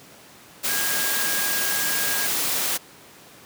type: tone in noise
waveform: sine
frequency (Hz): 1633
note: G#6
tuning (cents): -30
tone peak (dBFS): -29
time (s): 0.68-2.28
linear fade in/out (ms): 20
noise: white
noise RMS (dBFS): -24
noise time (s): 0.63-2.78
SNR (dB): -8
effects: pink hiss -47 dBFS RMS until 3.45 s + high-pass 150 Hz 12 dB/octave